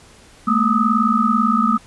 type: tone cluster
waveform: sine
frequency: 213.4 / 233.8 / 1223 / 1281 Hz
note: G#3 / A#3 / D#6 / E6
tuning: +47 / +5 / -30 / -50 cents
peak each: -19 dBFS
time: 0.47-1.78 s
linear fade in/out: 10 ms
effects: pink hiss -47 dBFS RMS until 1.86 s + resampled to 24000 Hz